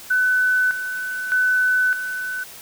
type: tone with tremolo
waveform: sine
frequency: 1504 Hz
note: F#6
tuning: 28 cents sharp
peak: -15 dBFS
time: 0.1-2.44 s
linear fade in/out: 10 ms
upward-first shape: square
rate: 0.82 Hz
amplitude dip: 65%
effects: white hiss -40 dBFS RMS until 2.61 s